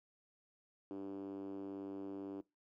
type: tone with band-pass filter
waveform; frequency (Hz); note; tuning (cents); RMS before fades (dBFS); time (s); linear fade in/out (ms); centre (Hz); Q
5% pulse; 98; G2; 0; -45; 0.91-2.41; 0; 320; 6.7
effects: noise-tail reverb RT60 0.2 s tail -21 dB re dry

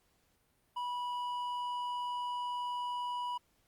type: tone with hard clipping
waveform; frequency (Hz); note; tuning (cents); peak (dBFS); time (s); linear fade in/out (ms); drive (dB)
sine; 979; B5; -15; -36; 0.76-3.38; 10; 6
effects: pink hiss -73 dBFS RMS until 3.67 s + Opus 48 kbps

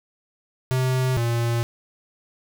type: tone pair in turn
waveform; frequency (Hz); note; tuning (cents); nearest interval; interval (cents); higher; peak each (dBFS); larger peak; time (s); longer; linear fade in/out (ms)
square; 129.2 / 117.42; C3 / A#2; -21 / +13; major second; 166; first; -20 / -21; first; 0.71-1.17 / 1.17-1.63; neither; 0
effects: none

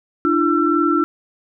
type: tone cluster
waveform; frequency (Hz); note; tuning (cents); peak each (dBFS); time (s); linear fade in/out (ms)
sine; 297.7 / 340.2 / 1344; D4 / F4 / E6; +24 / -45 / +33; -18; 0.25-1.04; 0
effects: none

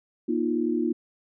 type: chord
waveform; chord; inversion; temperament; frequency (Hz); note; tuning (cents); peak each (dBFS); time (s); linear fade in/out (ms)
sine; Bb suspended fourth; none; equal with one note detuned; 239.1 / 311.1 / 349.2; Bb3 / Eb4 / F4; +44 / 0 / 0; -27; 0.28-0.93; 10
effects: none

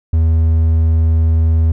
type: tone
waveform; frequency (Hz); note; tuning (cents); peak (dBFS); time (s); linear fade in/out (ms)
triangle; 80.8; E2; -34; -7; 0.13-1.72; 5
effects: none

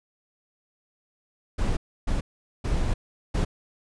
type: noise bursts at uneven times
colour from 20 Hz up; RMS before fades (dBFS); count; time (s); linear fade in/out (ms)
brown; -24; 4; 1.58-1.77 / 2.07-2.21 / 2.64-2.94 / 3.34-3.45; 10
effects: resampled to 22050 Hz

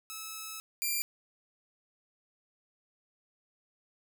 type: tone pair in turn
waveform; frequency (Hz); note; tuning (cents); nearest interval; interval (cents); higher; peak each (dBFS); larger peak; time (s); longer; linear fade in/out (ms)
5% pulse; 1298 / 2375; E6 / D7; -27 / +19; minor seventh; 1046; second; -28 / -20; second; 0.1-0.6 / 0.82-1.02; first; 0
effects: none

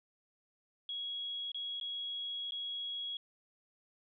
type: tone with dropouts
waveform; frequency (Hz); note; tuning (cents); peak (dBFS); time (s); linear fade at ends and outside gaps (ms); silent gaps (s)
sine; 3322; G#7; 0; -37; 0.89-3.17; 2; 1.518-1.545 / 1.8-1.811 / 2.509-2.52
effects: none

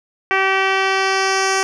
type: tone with low-pass filter sweep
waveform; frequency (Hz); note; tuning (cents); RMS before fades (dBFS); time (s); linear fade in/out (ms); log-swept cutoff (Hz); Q
10% pulse; 384.7; G4; -33; -17; 0.31-1.63; 0; 2400 to 7100; 1.8
effects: none

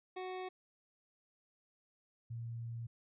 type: tone pair in turn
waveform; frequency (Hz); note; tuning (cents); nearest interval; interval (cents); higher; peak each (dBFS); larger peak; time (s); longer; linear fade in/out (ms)
25% pulse / sine; 370 / 116.26; F#4 / A#2; 0 / -4; octave + minor sixth; 2004; first; -37 / -40; first; 0.16-0.49 / 2.3-2.87; second; 10
effects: resampled to 8000 Hz

